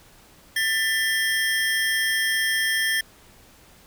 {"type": "tone cluster", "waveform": "square", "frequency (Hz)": [1779, 1994, 3220], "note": ["A6", "B6", "G7"], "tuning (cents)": [19, 16, 46], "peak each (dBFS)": [-23, -30, -28], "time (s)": [0.56, 3.01], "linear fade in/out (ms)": 5, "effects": ["pink hiss -52 dBFS RMS until 3.86 s"]}